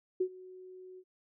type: tone with ADSR envelope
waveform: sine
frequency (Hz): 370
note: F#4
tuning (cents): 0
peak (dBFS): -25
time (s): 0.2-1.04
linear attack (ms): 9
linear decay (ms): 73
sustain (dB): -22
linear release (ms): 57
effects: none